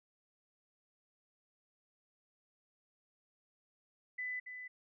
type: tone with echo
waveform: sine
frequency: 2000 Hz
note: B6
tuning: 21 cents sharp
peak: -37 dBFS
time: 4.18-4.4 s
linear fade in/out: 10 ms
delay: 280 ms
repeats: 1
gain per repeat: -7 dB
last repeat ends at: 4.68 s
effects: none